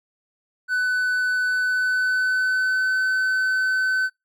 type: tone with pitch glide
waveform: triangle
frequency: 1499 to 1519.9 Hz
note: F#6 to F#6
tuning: +22 to +46 cents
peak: -17 dBFS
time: 0.68-4.1 s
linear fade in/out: 50 ms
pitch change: +24 cents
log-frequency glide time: 1.48-2.99 s
effects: noise-tail reverb RT60 0.2 s tail -23 dB re dry